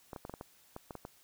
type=clicks; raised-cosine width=1 ms; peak=-28 dBFS; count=10; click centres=0.132 / 0.162 / 0.251 / 0.296 / 0.339 / 0.411 / 0.764 / 0.908 / 0.953 / 1.051 s; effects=white hiss -64 dBFS RMS until 1.23 s